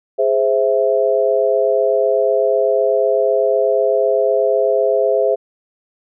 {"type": "chord", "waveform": "sine", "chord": "Ab augmented", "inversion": "none", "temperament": "equal", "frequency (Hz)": [415.3, 523.3, 659.3], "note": ["Ab4", "C5", "E5"], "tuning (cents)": [0, 0, 0], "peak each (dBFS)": [-17, -16, -17], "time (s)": [0.18, 5.36], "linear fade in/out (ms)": 20, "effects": []}